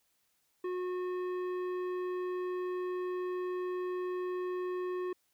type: tone with tanh clipping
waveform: triangle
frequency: 363.3 Hz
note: F#4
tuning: 32 cents flat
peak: -35 dBFS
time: 0.64-5.13 s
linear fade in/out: 5 ms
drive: 16 dB
effects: white hiss -75 dBFS RMS until 5.33 s